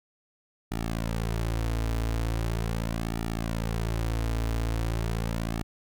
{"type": "tone with flanger", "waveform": "sawtooth", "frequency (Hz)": 56.2, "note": "A1", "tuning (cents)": 37, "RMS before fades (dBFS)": -29, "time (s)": [0.71, 5.63], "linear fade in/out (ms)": 10, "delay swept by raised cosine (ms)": [1.9, 5.5], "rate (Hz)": 0.4, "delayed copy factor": -0.8, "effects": []}